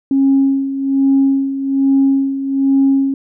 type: tone with tremolo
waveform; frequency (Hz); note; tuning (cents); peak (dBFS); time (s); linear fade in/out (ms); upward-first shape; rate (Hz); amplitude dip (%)
sine; 272.3; C#4; -31; -7; 0.11-3.14; 2; sine; 1.2; 70
effects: tanh soft clip ceiling -4 dBFS